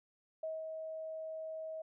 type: tone with ADSR envelope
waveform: sine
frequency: 637 Hz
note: D#5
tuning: 41 cents sharp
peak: -36 dBFS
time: 0.43-1.82 s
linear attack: 5 ms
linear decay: 190 ms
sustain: -4 dB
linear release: 6 ms
effects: none